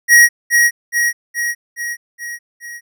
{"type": "tone with echo", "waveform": "square", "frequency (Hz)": 1896, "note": "A#6", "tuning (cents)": 29, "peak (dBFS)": -5, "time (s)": [0.08, 0.29], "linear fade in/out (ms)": 50, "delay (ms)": 420, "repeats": 6, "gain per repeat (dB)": -4, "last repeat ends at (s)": 2.81, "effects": []}